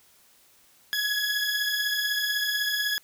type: beating tone pair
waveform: 20% pulse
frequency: 1668 / 1684 Hz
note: G#6 / G#6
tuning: +7 / +24 cents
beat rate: 16 Hz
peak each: -26 / -21 dBFS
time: 0.93-2.98 s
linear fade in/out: 0 ms
effects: white hiss -59 dBFS RMS until 3.03 s